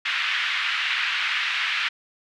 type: band-pass noise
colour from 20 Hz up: white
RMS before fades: -25 dBFS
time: 0.05-1.89 s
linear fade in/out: 10 ms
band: 1400 to 3000 Hz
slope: 24 dB/octave
effects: none